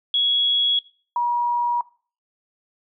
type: tone pair in turn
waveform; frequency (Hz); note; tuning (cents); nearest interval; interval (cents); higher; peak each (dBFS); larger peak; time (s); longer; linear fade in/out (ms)
sine; 3342 / 958.6; G#7 / A#5; +10 / +48; octave + minor seventh; 2162; first; -17 / -18; first; 0.14-0.79 / 1.16-1.81; neither; 2
effects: noise-tail reverb RT60 0.4 s tail -20 dB re dry